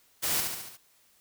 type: noise with echo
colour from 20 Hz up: white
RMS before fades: -29 dBFS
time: 0.22-0.42 s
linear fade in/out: 20 ms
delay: 71 ms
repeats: 5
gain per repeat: -4 dB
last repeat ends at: 0.775 s
effects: white hiss -64 dBFS RMS until 1.2 s